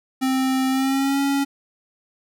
square tone with pitch glide, 262.4 to 278 Hz, C4 to C#4, +5 to +5 cents, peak -19 dBFS, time 0.21-1.45 s, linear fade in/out 20 ms, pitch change +100 cents, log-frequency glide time 0.69-1.2 s, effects none

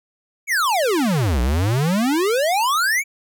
square exponential two-way sweep, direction down then up, 2349 to 58 to 2349 Hz, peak -17 dBFS, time 0.47-3.04 s, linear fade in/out 50 ms, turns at 1.41 s, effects none

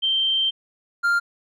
sine / triangle tone pair in turn, 3136 / 1396.9 Hz, G7 / F6, 0 / 0 cents, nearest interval octave + major second, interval 1400 cents, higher first, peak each -18 / -15 dBFS, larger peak second, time 0.02-0.51 / 1.03-1.2 s, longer first, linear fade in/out 20 ms, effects none

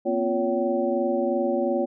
sine tone cluster, 238.6 / 261.4 / 349.7 / 563 / 767 Hz, A#3 / C4 / F4 / C#5 / G5, +41 / -1 / +2 / +27 / -38 cents, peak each -28 / -31 / -26 / -25 / -32 dBFS, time 0.05-1.86 s, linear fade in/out 20 ms, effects none

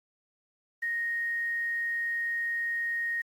sine tone with quantisation, 1864.7 Hz, A#6, in tune, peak -28 dBFS, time 0.82-3.22 s, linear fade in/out 10 ms, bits 9, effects AAC 64 kbps

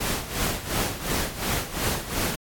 pink noise with tremolo, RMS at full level -25 dBFS, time 0-2.36 s, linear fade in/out 10 ms, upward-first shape sine, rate 2.8 Hz, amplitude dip 75%, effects AAC 64 kbps

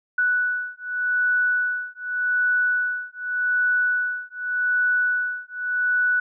sine beating tone pair, 1480 / 1480.85 Hz, F#6 / F#6, 0 / +1 cents, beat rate 0.85 Hz, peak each -23 dBFS, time 0.18-6.2 s, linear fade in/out 5 ms, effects none

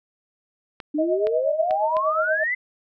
clicks, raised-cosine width 0.3 ms, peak -18 dBFS, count 4, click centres 0.802 / 1.27 / 1.709 / 1.968 s
sine exponential sweep, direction up, 291 to 2067 Hz, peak -21 dBFS, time 0.94-2.55 s, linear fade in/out 10 ms
sine tone with tremolo, 629 Hz, D#5, 19 cents sharp, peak -18 dBFS, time 0.98-2.44 s, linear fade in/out 10 ms, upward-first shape triangle, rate 8.4 Hz, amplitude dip 95%
effects none

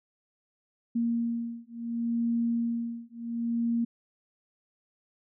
sine beating tone pair, 233.1 / 233.8 Hz, A#3 / A#3, 0 / +5 cents, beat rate 0.7 Hz, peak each -30 dBFS, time 0.95-3.85 s, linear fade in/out 10 ms, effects none

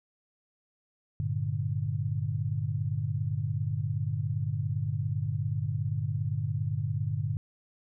sine chord, G minor, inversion none, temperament equal with one note detuned, 99.19 / 116.54 / 146.83 Hz, G2 / Bb2 / D3, +21 / 0 / 0 cents, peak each -32 dBFS, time 1.2-7.37 s, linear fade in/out 0 ms, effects none

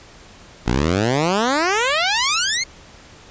10% pulse exponential sweep, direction up, 55 to 2198 Hz, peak -8 dBFS, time 0.66-2.64 s, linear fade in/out 10 ms, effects pink hiss -44 dBFS RMS until 3.3 s + resampled to 16000 Hz

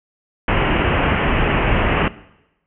pink low-pass noise, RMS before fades -17 dBFS, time 0.48-2.08 s, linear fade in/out 2 ms, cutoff 3000 Hz, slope 96 dB/octave, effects noise-tail reverb RT60 0.9 s tail -19 dB re dry

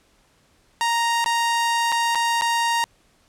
sawtooth tone with dropouts, 932.3 Hz, A#5, in tune, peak -15 dBFS, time 0.81-2.84 s, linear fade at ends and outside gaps 0 ms, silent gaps 1.243-1.26 / 1.919-1.923 / 2.149-2.155 / 2.411-2.42 s, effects pink hiss -60 dBFS RMS until 3.28 s + low-pass 10000 Hz 12 dB/octave

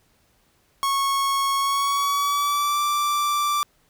45% pulse tone with pitch glide, 1100 to 1172.2 Hz, C#6 to D6, -14 to -4 cents, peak -20 dBFS, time 0.83-3.63 s, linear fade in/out 0 ms, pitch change +110 cents, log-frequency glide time 1.57-2.82 s, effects pink hiss -63 dBFS RMS until 3.89 s

